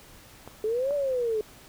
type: clicks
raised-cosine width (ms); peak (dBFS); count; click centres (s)
1; -27; 2; 0.476 / 0.908
type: exponential two-way sweep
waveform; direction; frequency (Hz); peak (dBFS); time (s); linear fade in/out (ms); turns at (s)
sine; up then down; 421 to 587.3 to 421; -24; 0.64-1.41; 2; 0.94
effects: pink hiss -51 dBFS RMS until 1.68 s